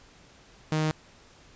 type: tone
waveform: sawtooth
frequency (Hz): 155.56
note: D#3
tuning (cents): 0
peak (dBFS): -20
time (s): 0.72-0.91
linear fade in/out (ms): 0
effects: pink hiss -55 dBFS RMS until 1.55 s + resampled to 16000 Hz